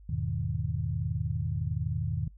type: chord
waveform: sine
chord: E major seventh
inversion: none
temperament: equal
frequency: 82.41 / 103.83 / 123.47 / 155.56 Hz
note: E2 / G#2 / B2 / D#3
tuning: 0 / 0 / 0 / 0 cents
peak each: -34 dBFS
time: 0.09-2.28 s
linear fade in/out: 5 ms
effects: noise-tail reverb RT60 0.1 s tail -24 dB re dry + added 50 Hz sine -49 dBFS peak until 2.37 s